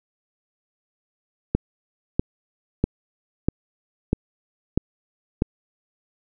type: click train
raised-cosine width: 3 ms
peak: -5 dBFS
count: 7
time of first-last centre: 1.55-5.421 s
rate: 1.55 Hz
effects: none